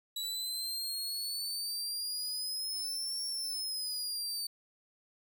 sawtooth exponential two-way sweep, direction up then down, 3912 to 5490 to 4566 Hz, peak -32 dBFS, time 0.16-4.47 s, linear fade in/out 5 ms, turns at 3.24 s, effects none

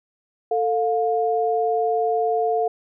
sine tone pair together, 445.1 / 708.4 Hz, A4 / F5, +20 / +24 cents, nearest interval minor sixth, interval 804 cents, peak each -21 / -21 dBFS, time 0.51-2.68 s, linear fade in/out 5 ms, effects none

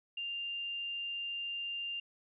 sine tone, 2794 Hz, F7, in tune, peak -36 dBFS, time 0.17-2 s, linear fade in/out 5 ms, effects none

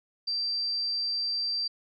sine tone, 4695 Hz, D8, 1 cent flat, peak -27 dBFS, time 0.27-1.68 s, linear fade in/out 10 ms, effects none

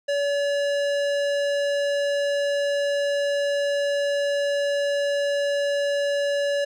sine tone with hard clipping, 570 Hz, C#5, 48 cents sharp, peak -23 dBFS, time 0.08-6.65 s, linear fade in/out 10 ms, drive 17 dB, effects none

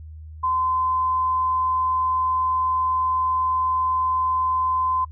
sine tone, 1028 Hz, C6, 31 cents flat, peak -19 dBFS, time 0.43-5.05 s, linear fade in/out 10 ms, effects noise-tail reverb RT60 0.1 s tail -26 dB re dry + added 78 Hz sine -36 dBFS peak until 5.11 s

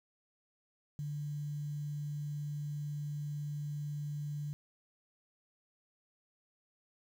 sine tone with quantisation, 147 Hz, D3, 2 cents sharp, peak -36 dBFS, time 0.99-4.53 s, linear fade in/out 0 ms, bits 10, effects none

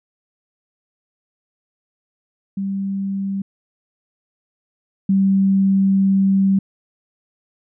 sine tone pair in turn, 195.7 / 194.12 Hz, G3 / G3, -3 / -17 cents, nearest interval unison, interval 14 cents, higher first, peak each -20 / -12 dBFS, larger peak second, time 2.57-3.42 / 5.09-6.59 s, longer second, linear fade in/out 5 ms, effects none

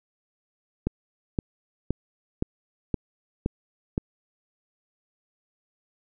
click train, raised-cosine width 3 ms, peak -11 dBFS, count 7, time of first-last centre 0.87-3.979 s, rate 1.93 Hz, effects none

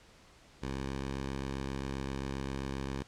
10% pulse tone with pitch glide, 67.1 to 67.57 Hz, C2 to C#2, +44 to -44 cents, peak -27 dBFS, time 0.62-3.03 s, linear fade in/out 10 ms, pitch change +12 cents, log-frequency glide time 0.77-0.89 s, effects pink hiss -59 dBFS RMS until 3.07 s + low-pass 7000 Hz 12 dB/octave

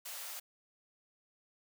white high-pass noise, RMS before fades -44 dBFS, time 0.05-0.4 s, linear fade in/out 10 ms, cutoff 520 Hz, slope 48 dB/octave, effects none

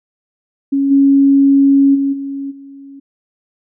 sine tone with level steps, 276.4 Hz, C#4, 5 cents flat, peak -11 / -6 / -12 / -20 / -32 dBFS, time 0.72-3 s, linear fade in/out 10 ms, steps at 0.9 / 1.94 / 2.12 / 2.5 s, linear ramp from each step 20 ms, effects none

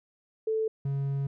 sine / triangle tone pair in turn, 440 / 138.59 Hz, A4 / C#3, 0 / 0 cents, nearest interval octave + minor sixth, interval 2000 cents, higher first, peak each -25 dBFS, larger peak neither, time 0.47-0.68 / 0.85-1.27 s, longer second, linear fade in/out 5 ms, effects none

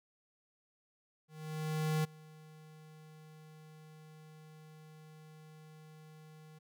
square tone with ADSR envelope, 155.56 Hz, D#3, in tune, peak -30 dBFS, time 1.28-6.59 s, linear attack 760 ms, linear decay 14 ms, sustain -24 dB, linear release 12 ms, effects none

